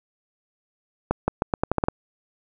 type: accelerating click train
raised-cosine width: 1 ms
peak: -6 dBFS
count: 9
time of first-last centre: 1.11-1.885 s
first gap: 170 ms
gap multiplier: 0.83
effects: none